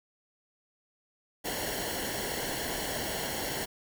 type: noise with comb filter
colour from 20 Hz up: pink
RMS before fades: -34 dBFS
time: 1.44-3.66 s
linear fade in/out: 20 ms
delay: 0.81 ms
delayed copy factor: -0.7
effects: none